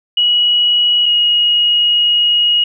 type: tone pair in turn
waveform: sine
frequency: 2916 / 2888 Hz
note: F#7 / F#7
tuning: -26 / -43 cents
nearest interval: unison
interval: 17 cents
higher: first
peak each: -9 dBFS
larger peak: neither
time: 0.17-1.06 / 1.06-2.64 s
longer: second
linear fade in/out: 5 ms
effects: none